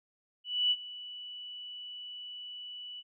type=tone with ADSR envelope; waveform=sine; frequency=2960 Hz; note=F#7; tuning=in tune; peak=-23 dBFS; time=0.44-3.03 s; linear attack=270 ms; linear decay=46 ms; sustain=-18 dB; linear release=39 ms; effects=none